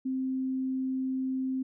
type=tone; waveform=sine; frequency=261.6 Hz; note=C4; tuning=in tune; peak=-28 dBFS; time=0.05-1.63 s; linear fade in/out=10 ms; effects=none